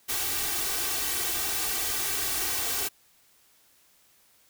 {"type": "noise with comb filter", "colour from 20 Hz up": "white", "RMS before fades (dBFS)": -29, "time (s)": [0.08, 2.89], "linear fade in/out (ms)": 20, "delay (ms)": 2.6, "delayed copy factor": 0.8, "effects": ["white hiss -62 dBFS RMS until 4.49 s"]}